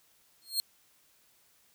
sawtooth tone with exponential growth, 4239 Hz, C8, 22 cents sharp, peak -21 dBFS, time 0.42-0.6 s, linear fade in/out 0 ms, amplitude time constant 38 ms, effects white hiss -66 dBFS RMS until 1.74 s

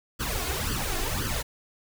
pink noise with flanger, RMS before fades -29 dBFS, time 0.19-1.43 s, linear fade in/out 20 ms, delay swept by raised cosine 0.64 to 2.84 ms, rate 1.9 Hz, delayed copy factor +0.85, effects none

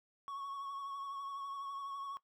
triangle tone with vibrato, 1108.7 Hz, C#6, in tune, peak -39 dBFS, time 0.28-2.17 s, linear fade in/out 0 ms, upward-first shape triangle, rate 12 Hz, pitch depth 33 cents each way, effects noise-tail reverb RT60 0.1 s tail -18 dB re dry

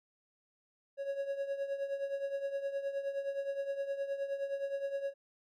triangle tone with tremolo, 554 Hz, C#5, 1 cent flat, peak -29 dBFS, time 0.97-5.14 s, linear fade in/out 50 ms, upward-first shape triangle, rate 9.6 Hz, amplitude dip 75%, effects none

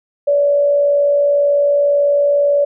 sine tone with frequency modulation, 574 Hz, D5, 40 cents flat, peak -10 dBFS, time 0.27-2.65 s, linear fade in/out 10 ms, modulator 58.1 Hz, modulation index 0.26, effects none

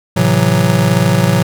square chord, F# half-diminished seventh, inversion first, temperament just, 111 / 133.2 / 166.5 / 185 Hz, A2 / C3 / E3 / F#3, +16 / +31 / +18 / 0 cents, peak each -16 dBFS, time 0.16-1.43 s, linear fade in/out 10 ms, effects none

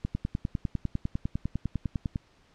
click train, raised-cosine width 5 ms, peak -17 dBFS, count 22, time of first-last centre 0.05-2.158 s, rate 9.96 Hz, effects pink hiss -62 dBFS RMS until 2.54 s + low-pass 5000 Hz 12 dB/octave

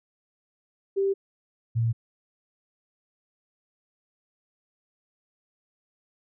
sine tone pair in turn, 392 / 115.04 Hz, G4 / A#2, 0 / -22 cents, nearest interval octave + major sixth, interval 2122 cents, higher first, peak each -21 dBFS, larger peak neither, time 0.96-1.14 / 1.75-1.93 s, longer neither, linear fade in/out 20 ms, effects none

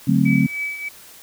sine chord, D dominant seventh, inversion none, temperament equal with one note detuned, 143.15 / 185 / 220 / 261.6 Hz, D3 / F#3 / A3 / C4, -44 / 0 / 0 / 0 cents, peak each -19 dBFS, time 0.07-0.47 s, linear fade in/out 10 ms
sine tone with tremolo, 2291 Hz, D7, 44 cents flat, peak -21 dBFS, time 0.25-0.89 s, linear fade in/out 10 ms, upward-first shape triangle, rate 3.3 Hz, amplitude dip 70%
effects white hiss -44 dBFS RMS until 1.22 s

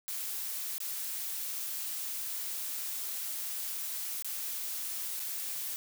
blue noise with dropouts, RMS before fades -37 dBFS, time 0.08-5.76 s, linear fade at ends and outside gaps 0 ms, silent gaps 0.781-0.803 / 4.224-4.246 / 5.195-5.2 s, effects none

